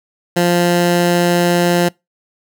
15% pulse tone, 174.61 Hz, F3, in tune, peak -5 dBFS, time 0.36-1.89 s, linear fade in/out 10 ms, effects noise-tail reverb RT60 0.2 s tail -25 dB re dry

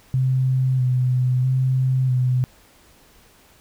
sine tone with vibrato, 128.4 Hz, C3, 32 cents flat, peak -16 dBFS, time 0.14-2.44 s, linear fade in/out 0 ms, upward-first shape square, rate 0.77 Hz, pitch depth 24 cents each way, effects pink hiss -53 dBFS RMS until 3.6 s

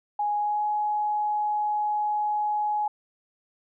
sine tone with pitch glide, 830.6 to 840.3 Hz, G#5 to G#5, 0 to +20 cents, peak -23 dBFS, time 0.19-2.88 s, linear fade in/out 5 ms, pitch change +20 cents, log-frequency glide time 0.37-0.64 s, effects none

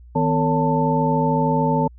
sine tone cluster, 157.5 / 250.8 / 450.7 / 559 / 889 Hz, D#3 / B3 / A4 / C#5 / A5, +21 / +27 / +42 / +14 / +18 cents, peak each -21 / -22 / -25 / -26 / -21 dBFS, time 0.15-1.88 s, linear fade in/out 10 ms, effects added 60 Hz sine -41 dBFS peak until 1.98 s

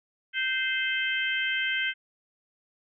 harmonic tone, 520 Hz, C5, 11 cents flat, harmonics 3 / 4 / 5 / 6, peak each -29 / -30 / -34 / -32 dBFS, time 0.33-1.94 s, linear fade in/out 50 ms, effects none

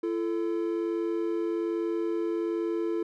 triangle tone pair together, 338.8 / 440 Hz, E4 / A4, +48 / 0 cents, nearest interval perfect fourth, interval 452 cents, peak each -26 / -30 dBFS, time 0.03-3.03 s, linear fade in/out 5 ms, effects none

